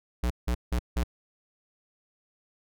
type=tone bursts; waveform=square; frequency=60.4 Hz; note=B1; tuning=38 cents flat; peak=-25 dBFS; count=4; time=0.23-1.036 s; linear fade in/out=5 ms; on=74 ms; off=170 ms; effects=none